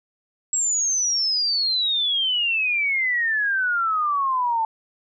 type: exponential sweep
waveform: sine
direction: down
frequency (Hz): 7710 to 880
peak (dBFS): -19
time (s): 0.53-4.65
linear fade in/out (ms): 2
effects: none